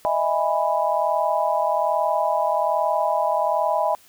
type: chord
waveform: sine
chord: E major seventh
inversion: third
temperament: just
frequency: 618.1 / 659.3 / 824.1 / 988.9 Hz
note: D#5 / E5 / G#5 / B5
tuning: -12 / 0 / -14 / +2 cents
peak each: -24 dBFS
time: 0.05-3.95 s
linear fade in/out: 0 ms
effects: white hiss -53 dBFS RMS until 4.08 s